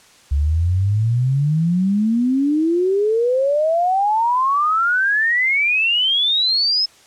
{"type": "exponential sweep", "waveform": "sine", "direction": "up", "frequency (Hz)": [68.7, 5240], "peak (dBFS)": -14, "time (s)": [0.31, 6.86], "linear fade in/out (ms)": 10, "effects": ["white hiss -49 dBFS RMS until 7.06 s", "low-pass 8000 Hz 12 dB/octave"]}